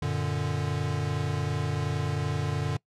square chord, Gb augmented, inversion none, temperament equal with one note detuned, 93.84 / 116.54 / 146.83 Hz, Gb2 / Bb2 / D3, +25 / 0 / 0 cents, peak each -33 / -34 / -30 dBFS, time 0.02-2.77 s, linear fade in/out 5 ms, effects noise-tail reverb RT60 0.1 s tail -23 dB re dry + low-pass 7000 Hz 12 dB/octave

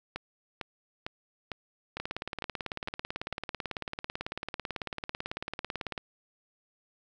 two click trains, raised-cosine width 0.3 ms, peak -18 / -19 dBFS, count 73 / 8, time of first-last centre 2-5.978 / 0.16-3.327 s, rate 18.1 / 2.21 Hz, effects none

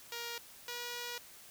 5% pulse tone pair in turn, 471.2 / 481.7 Hz, A#4 / B4, +19 / -43 cents, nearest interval unison, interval 38 cents, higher second, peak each -28 dBFS, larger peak neither, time 0.12-0.38 / 0.68-1.18 s, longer second, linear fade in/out 2 ms, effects white hiss -55 dBFS RMS until 1.5 s

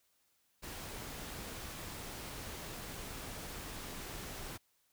pink noise, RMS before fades -45 dBFS, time 0.62-4.58 s, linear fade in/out 20 ms, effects white hiss -75 dBFS RMS until 4.92 s

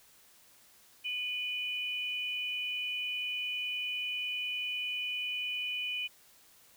sine tone pair together, 2465 / 2985 Hz, D#7 / F#7, -17 / +15 cents, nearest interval minor third, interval 332 cents, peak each -35 / -36 dBFS, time 1.04-6.08 s, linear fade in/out 20 ms, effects white hiss -61 dBFS RMS until 6.76 s

